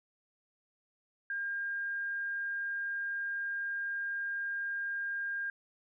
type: tone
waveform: sine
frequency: 1608 Hz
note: G6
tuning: 44 cents sharp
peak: -33 dBFS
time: 1.3-5.5 s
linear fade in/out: 2 ms
effects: none

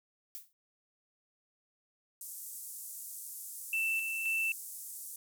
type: noise with exponential decay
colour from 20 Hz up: violet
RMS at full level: -40 dBFS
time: 0.35-0.53 s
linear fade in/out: 0 ms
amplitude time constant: 38 ms
type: band-pass noise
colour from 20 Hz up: white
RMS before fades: -45 dBFS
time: 2.21-5.16 s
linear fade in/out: 2 ms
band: 7500 to 14000 Hz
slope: 24 dB/octave
type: tone with tremolo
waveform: sine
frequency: 2663 Hz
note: E7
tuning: 17 cents sharp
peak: -29 dBFS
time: 3.73-4.52 s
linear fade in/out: 2 ms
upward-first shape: square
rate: 1.9 Hz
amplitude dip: 40%
effects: none

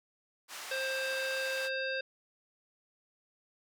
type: band-pass noise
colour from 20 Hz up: pink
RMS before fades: -44 dBFS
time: 0.48-1.7 s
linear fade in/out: 50 ms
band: 950 to 11000 Hz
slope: 12 dB/octave
type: harmonic tone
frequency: 529 Hz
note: C5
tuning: 19 cents sharp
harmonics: 1 / 3 / 5 / 7 / 9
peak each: -36 / -36 / -40 / -44 / -45 dBFS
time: 0.71-2.01 s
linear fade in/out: 5 ms
effects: none

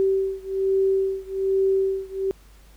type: beating tone pair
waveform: sine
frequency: 385.3 / 386.5 Hz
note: G4 / G4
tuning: -30 / -24 cents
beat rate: 1.2 Hz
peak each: -22 / -23 dBFS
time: 0-2.31 s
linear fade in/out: 0 ms
effects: added 50 Hz sine -48 dBFS peak until 2.76 s + pink hiss -56 dBFS RMS until 2.76 s

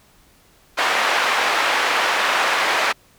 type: band-pass noise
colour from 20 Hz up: white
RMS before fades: -19 dBFS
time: 0.77-2.93 s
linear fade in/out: 20 ms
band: 620 to 2000 Hz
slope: 12 dB/octave
effects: pink hiss -54 dBFS RMS until 3.18 s

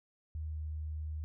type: tone with pitch glide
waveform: sine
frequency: 77.78 to 77.11 Hz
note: D#2 to D#2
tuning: 0 to -15 cents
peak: -36 dBFS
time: 0.35-1.24 s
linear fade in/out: 0 ms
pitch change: -15 cents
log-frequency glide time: 0.5-0.57 s
effects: none

